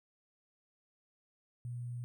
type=tone with sample-and-hold; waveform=sine; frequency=121.2 Hz; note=B2; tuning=32 cents flat; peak=-38 dBFS; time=1.65-2.04 s; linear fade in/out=0 ms; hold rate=8820 Hz; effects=none